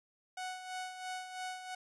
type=tone with tremolo; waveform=sawtooth; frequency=740 Hz; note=F#5; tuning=in tune; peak=-34 dBFS; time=0.37-1.75 s; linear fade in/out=5 ms; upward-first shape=sine; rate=3 Hz; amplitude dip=60%; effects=resampled to 24000 Hz